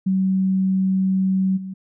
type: tone with level steps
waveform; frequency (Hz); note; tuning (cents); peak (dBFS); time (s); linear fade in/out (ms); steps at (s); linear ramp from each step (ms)
sine; 189.7; F#3; +43; -16 / -28; 0.06-1.74; 10; 1.56; 20
effects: none